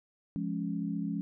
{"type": "chord", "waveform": "sine", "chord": "Db major", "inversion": "first", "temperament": "just", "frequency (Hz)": [173.24, 207.9, 277.2], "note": ["F3", "Ab3", "Db4"], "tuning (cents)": [-14, 2, 0], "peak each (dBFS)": [-35, -35, -36], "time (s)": [0.36, 1.21], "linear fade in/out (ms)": 0, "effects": []}